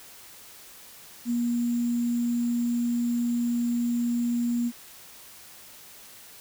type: tone with sample-and-hold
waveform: sine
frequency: 238.5 Hz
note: A#3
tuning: 40 cents sharp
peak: -23 dBFS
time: 1.25-4.72 s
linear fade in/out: 50 ms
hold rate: 7350 Hz
effects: white hiss -48 dBFS RMS until 6.4 s